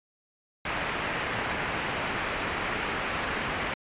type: low-pass noise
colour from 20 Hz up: white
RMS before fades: -31 dBFS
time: 0.65-3.74 s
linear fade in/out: 5 ms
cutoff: 2500 Hz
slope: 24 dB/octave
effects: resampled to 8000 Hz